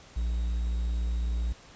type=tone with quantisation; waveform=triangle; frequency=58.27 Hz; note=A#1; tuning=in tune; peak=-24 dBFS; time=0.16-1.53 s; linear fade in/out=10 ms; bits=9; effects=pink hiss -52 dBFS RMS until 1.75 s + resampled to 16000 Hz